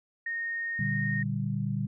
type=tone; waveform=sine; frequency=1850 Hz; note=A#6; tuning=14 cents flat; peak=-30 dBFS; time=0.26-1.23 s; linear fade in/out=5 ms
type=chord; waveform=sine; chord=G minor; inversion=first; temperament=just; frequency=117.6 / 147 / 196 Hz; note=Bb2 / D3 / G3; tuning=+16 / +2 / 0 cents; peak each=-32 dBFS; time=0.79-1.87 s; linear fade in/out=5 ms
effects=none